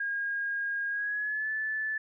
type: tone with pitch glide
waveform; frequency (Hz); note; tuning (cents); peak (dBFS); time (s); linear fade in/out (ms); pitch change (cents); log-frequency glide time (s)
sine; 1627 to 1743.8; G#6 to A6; -36 to -16; -29; 0-1.98; 5; +120; 0.89-1.5
effects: none